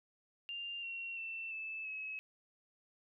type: tone with pitch steps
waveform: sine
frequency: 2794 / 2737 / 2680 / 2625 / 2571 Hz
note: F7 / F7 / E7 / E7 / E7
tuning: 0 / -36 / +28 / -8 / -44 cents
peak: -40 dBFS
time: 0.49-2.19 s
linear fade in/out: 0 ms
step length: 340 ms
effects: none